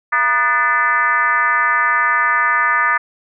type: tone with frequency modulation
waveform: sine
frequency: 1491 Hz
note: F#6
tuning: 13 cents sharp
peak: -12 dBFS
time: 0.12-2.98 s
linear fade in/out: 10 ms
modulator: 270 Hz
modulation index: 1.8
effects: none